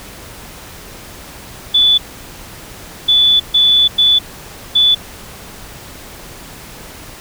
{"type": "tone bursts at uneven times", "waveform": "sine", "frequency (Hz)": 3468, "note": "A7", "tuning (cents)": -26, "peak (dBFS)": -7, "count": 5, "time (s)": [[1.74, 1.98], [3.08, 3.4], [3.54, 3.88], [3.98, 4.19], [4.75, 4.95]], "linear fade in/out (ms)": 10, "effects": ["pink hiss -34 dBFS RMS until 7.2 s"]}